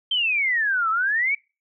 sine exponential two-way sweep, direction down then up, 3170 to 1278 to 2321 Hz, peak -19 dBFS, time 0.11-1.35 s, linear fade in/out 5 ms, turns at 0.9 s, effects noise-tail reverb RT60 0.3 s tail -25 dB re dry

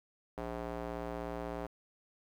square tone with band-pass filter, 58.27 Hz, A#1, in tune, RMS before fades -40 dBFS, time 0.37-1.67 s, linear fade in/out 10 ms, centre 620 Hz, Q 1.1, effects 10-bit

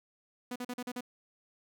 sawtooth tone bursts, 246.9 Hz, B3, in tune, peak -32 dBFS, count 6, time 0.51-1.008 s, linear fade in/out 5 ms, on 48 ms, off 42 ms, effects none

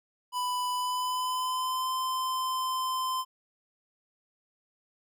square tone with pitch glide, 994 to 1032.6 Hz, B5 to C6, +11 to -23 cents, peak -29 dBFS, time 0.32-3.25 s, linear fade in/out 50 ms, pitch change +66 cents, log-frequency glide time 0.73-1.92 s, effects none

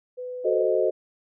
sine tone, 500 Hz, B4, 21 cents sharp, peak -31 dBFS, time 0.17-0.65 s, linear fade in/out 20 ms
sine chord, F# diminished seventh, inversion none, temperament equal, 370 / 440 / 523.3 / 622.3 Hz, F#4 / A4 / C5 / Eb5, 0 / 0 / 0 / 0 cents, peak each -25 dBFS, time 0.44-0.91 s, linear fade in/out 20 ms
effects none

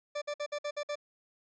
40% pulse tone bursts, 587.3 Hz, D5, in tune, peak -32 dBFS, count 7, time 0.15-0.956 s, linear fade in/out 10 ms, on 68 ms, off 55 ms, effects resampled to 16000 Hz

